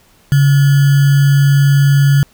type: tone with sample-and-hold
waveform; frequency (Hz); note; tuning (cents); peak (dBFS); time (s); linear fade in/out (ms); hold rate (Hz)
sine; 140.3; C#3; +21; -6; 0.32-2.23; 0; 1575
effects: pink hiss -50 dBFS RMS until 2.33 s